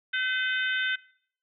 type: harmonic tone with a mistuned harmonic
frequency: 510 Hz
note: C5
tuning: 44 cents flat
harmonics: 3 / 4 / 5 / 6 / 7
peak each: -27 / -34 / -37 / -35 / -36 dBFS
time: 0.13-0.96 s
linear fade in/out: 10 ms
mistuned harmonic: 7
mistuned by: +15 cents
effects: noise-tail reverb RT60 0.6 s tail -21 dB re dry